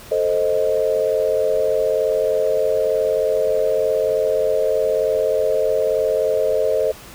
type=chord; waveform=sine; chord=A diminished; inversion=none; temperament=equal; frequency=440 / 523.3 / 622.3 Hz; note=A4 / C5 / Eb5; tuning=0 / 0 / 0 cents; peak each=-20 dBFS; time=0.11-6.92 s; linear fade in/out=10 ms; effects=pink hiss -40 dBFS RMS until 7.14 s